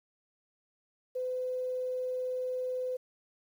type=tone with quantisation; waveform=sine; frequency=507 Hz; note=B4; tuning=45 cents sharp; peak=-31 dBFS; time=1.15-2.97 s; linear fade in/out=10 ms; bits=10; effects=none